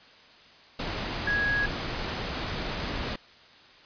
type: tone in noise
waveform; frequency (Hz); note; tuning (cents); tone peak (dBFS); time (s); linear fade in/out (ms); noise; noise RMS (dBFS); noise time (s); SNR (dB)
sine; 1661.2; G#6; 0; -24; 1.27-1.66; 5; pink; -32; 0.79-3.16; +5
effects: white hiss -53 dBFS RMS until 3.85 s + resampled to 11025 Hz